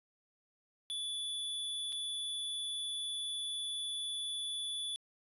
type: tone with dropouts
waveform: square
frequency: 3454 Hz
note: A7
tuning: 33 cents flat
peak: -37 dBFS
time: 0.9-4.96 s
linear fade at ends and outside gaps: 0 ms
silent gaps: 1.923-1.927 s
effects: resampled to 32000 Hz